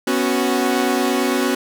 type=chord; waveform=sawtooth; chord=B suspended second; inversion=none; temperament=equal with one note detuned; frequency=246.9 / 275.6 / 370 Hz; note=B3 / C#4 / F#4; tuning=0 / -10 / 0 cents; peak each=-17 dBFS; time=0.07-1.55 s; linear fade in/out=5 ms; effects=none